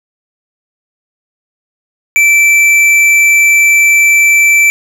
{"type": "tone with tanh clipping", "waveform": "sine", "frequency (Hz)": 2330, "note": "D7", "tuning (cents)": -14, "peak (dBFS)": -6, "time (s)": [2.16, 4.7], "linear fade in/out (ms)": 0, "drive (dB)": 11, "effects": []}